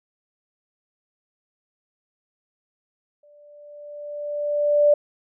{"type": "tone with exponential growth", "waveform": "sine", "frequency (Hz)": 587.3, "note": "D5", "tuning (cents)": 0, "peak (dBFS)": -11, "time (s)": [3.23, 4.94], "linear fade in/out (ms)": 5, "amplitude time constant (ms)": 370, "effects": []}